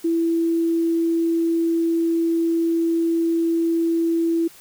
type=tone; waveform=sine; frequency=332.4 Hz; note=E4; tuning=15 cents sharp; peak=-17 dBFS; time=0.04-4.48 s; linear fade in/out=10 ms; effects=white hiss -47 dBFS RMS until 4.6 s